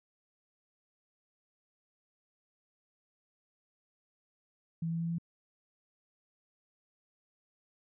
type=tone with pitch steps; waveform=sine; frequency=164.9 / 166.05 / 167.2 / 168.36 Hz; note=E3 / E3 / E3 / E3; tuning=+1 / +13 / +25 / +37 cents; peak=-31 dBFS; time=4.82-5.184 s; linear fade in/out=5 ms; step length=91 ms; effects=none